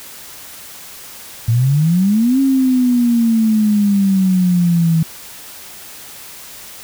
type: exponential two-way sweep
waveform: sine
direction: up then down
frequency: 111.1 to 272.9 to 160.9 Hz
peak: -10 dBFS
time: 1.48-5.03 s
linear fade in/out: 5 ms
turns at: 2.4 s
effects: white hiss -35 dBFS RMS until 6.83 s